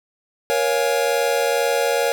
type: chord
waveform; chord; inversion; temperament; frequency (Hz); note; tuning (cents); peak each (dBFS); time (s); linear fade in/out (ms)
square; Bb minor seventh; none; equal with one note detuned; 472.1 / 554.4 / 698.5 / 830.6; Bb4 / Db5 / F5 / Ab5; +22 / 0 / 0 / 0; -22 / -22 / -27 / -27; 0.5-2.12; 0
effects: none